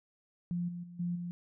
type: tone with level steps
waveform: sine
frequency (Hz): 174.61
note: F3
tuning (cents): 0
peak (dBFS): -31 / -38 / -46 / -31 / -36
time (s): 0.51-1.31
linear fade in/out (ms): 0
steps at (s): 0.68 / 0.83 / 0.99 / 1.15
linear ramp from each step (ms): 10
effects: none